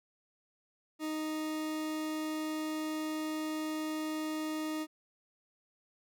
40% pulse tone, 310.7 Hz, D#4, 2 cents flat, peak -33 dBFS, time 0.99-4.87 s, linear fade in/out 50 ms, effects none

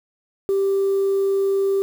sine tone, 392 Hz, G4, in tune, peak -15 dBFS, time 0.49-1.82 s, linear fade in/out 0 ms, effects tanh soft clip ceiling -14 dBFS + 7-bit

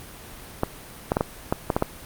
clicks, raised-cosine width 1 ms, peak -6 dBFS, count 8, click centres 0.634 / 1.119 / 1.169 / 1.209 / 1.525 / 1.702 / 1.765 / 1.824 s, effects pink hiss -42 dBFS RMS until 2.05 s + Opus 32 kbps

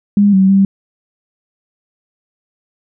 sine tone with pitch steps, 203.3 / 191 / 195.3 Hz, G#3 / G3 / G3, -37 / -45 / -6 cents, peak -6 dBFS, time 0.17-0.65 s, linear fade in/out 2 ms, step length 160 ms, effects none

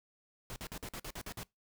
pink noise bursts, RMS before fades -43 dBFS, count 9, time 0.5-1.432 s, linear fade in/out 0 ms, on 60 ms, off 49 ms, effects noise-tail reverb RT60 0.2 s tail -24 dB re dry

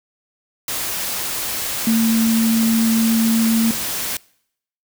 sine tone in noise, 225.9 Hz, A3, 46 cents sharp, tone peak -13 dBFS, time 1.87-3.71 s, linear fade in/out 2 ms, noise white, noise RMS -24 dBFS, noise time 0.68-4.17 s, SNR +8 dB, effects noise-tail reverb RT60 0.7 s tail -24 dB re dry

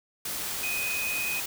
sine tone in noise, 2500 Hz, D#7, 8 cents sharp, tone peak -29 dBFS, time 0.63-1.4 s, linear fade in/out 5 ms, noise white, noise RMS -33 dBFS, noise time 0.25-1.46 s, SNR +1 dB, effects none

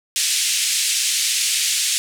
white band-pass noise, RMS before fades -20 dBFS, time 0.16-1.98 s, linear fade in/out 0 ms, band 2300 to 9200 Hz, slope 24 dB/octave, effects none

